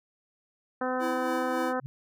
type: harmonic tone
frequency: 255 Hz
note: C4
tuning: 44 cents flat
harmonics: 1 / 2 / 3 / 4 / 5 / 6 / 7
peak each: -33 / -31 / -34 / -37 / -36 / -38 / -44 dBFS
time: 0.81-1.8 s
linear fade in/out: 5 ms
type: tone with tremolo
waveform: square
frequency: 329.6 Hz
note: E4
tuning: in tune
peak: -32 dBFS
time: 0.99-1.74 s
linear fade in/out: 50 ms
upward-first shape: sine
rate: 3.6 Hz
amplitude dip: 45%
type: tone with exponential growth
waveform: sine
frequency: 134.6 Hz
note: C3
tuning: 49 cents sharp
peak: -31 dBFS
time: 1.79-1.86 s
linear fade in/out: 0 ms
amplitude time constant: 15 ms
effects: none